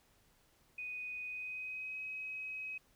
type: tone with pitch glide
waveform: sine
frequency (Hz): 2489 to 2540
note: D#7 to D#7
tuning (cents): 0 to +35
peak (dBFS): -40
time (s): 0.78-2.78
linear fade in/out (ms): 5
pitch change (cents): +35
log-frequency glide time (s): 1.25-2
effects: pink hiss -70 dBFS RMS until 2.95 s